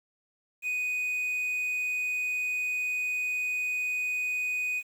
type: tone with quantisation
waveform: triangle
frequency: 2489 Hz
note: D#7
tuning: in tune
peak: -26 dBFS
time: 0.62-4.83 s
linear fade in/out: 50 ms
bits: 9
effects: none